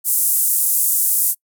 white band-pass noise, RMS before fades -17 dBFS, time 0.04-1.35 s, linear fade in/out 50 ms, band 8600 to 15000 Hz, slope 24 dB/octave, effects noise-tail reverb RT60 0.1 s tail -26 dB re dry

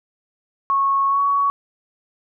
sine tone with pitch glide, 1100 to 1122.5 Hz, C#6 to C#6, -14 to +21 cents, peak -15 dBFS, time 0.7-1.5 s, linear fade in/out 0 ms, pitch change +35 cents, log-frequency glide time 1.08-1.21 s, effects none

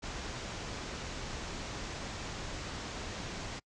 pink low-pass noise, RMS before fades -41 dBFS, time 0.02-3.6 s, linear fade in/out 20 ms, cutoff 7300 Hz, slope 48 dB/octave, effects noise-tail reverb RT60 0.1 s tail -26 dB re dry

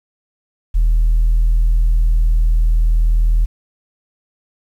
sine tone, 40.19 Hz, E1, 43 cents flat, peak -8 dBFS, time 0.74-3.46 s, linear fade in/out 20 ms, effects tanh soft clip ceiling -8 dBFS + 8-bit

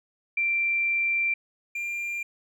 sine / triangle tone pair in turn, 2357 / 2387 Hz, D7 / D7, +6 / +28 cents, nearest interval unison, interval 22 cents, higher second, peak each -22 / -27 dBFS, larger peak first, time 0.37-1.34 / 1.75-2.23 s, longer first, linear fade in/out 5 ms, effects none

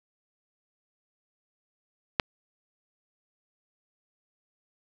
click, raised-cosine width 0.3 ms, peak -5 dBFS, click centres 2.198 s, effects none

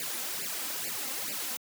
white noise with flanger, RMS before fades -35 dBFS, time 0-1.57 s, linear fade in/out 2 ms, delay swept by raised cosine 0.41 to 3.91 ms, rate 2.3 Hz, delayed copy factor +0.95, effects high-pass 150 Hz 12 dB/octave

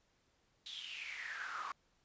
brown noise with high-pass filter sweep, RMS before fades -45 dBFS, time 0.66-1.72 s, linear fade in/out 2 ms, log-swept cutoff 3700 to 1100 Hz, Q 8.2, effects pink hiss -75 dBFS RMS until 2.04 s + resampled to 16000 Hz

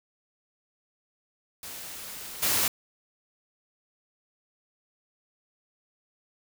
white noise with level steps, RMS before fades -40 / -25 dBFS, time 1.63-2.68 s, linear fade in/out 2 ms, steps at 2.42 s, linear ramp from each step 10 ms, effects none

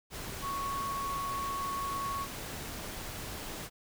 sine tone in noise, 1108.7 Hz, C#6, in tune, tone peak -33 dBFS, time 0.41-2.27 s, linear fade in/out 50 ms, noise pink, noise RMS -41 dBFS, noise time 0.1-3.7 s, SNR +5 dB, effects none

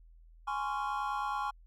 triangle chord, Db major seventh, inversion second, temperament just, 831.5 / 1039.4 / 1108.7 / 1385.9 Hz, Ab5 / C6 / Db6 / F6, +2 / -12 / 0 / -14 cents, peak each -34 / -37 / -35 / -39 dBFS, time 0.47-1.51 s, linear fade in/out 10 ms, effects added 41 Hz sine -54 dBFS peak until 1.66 s

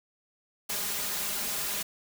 white noise with comb filter, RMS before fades -32 dBFS, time 0.69-1.83 s, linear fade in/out 10 ms, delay 4.9 ms, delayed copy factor +1, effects none

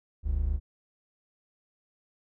triangle tone pair together, 42.07 / 70.2 Hz, E1 / C#2, +36 / +22 cents, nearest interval major sixth, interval 886 cents, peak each -27 / -25 dBFS, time 0.23-0.6 s, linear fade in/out 50 ms, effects none

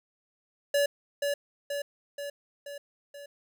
square tone with echo, 571 Hz, D5, 49 cents flat, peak -23 dBFS, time 0.74-0.86 s, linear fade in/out 5 ms, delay 480 ms, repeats 5, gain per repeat -4 dB, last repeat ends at 3.26 s, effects none

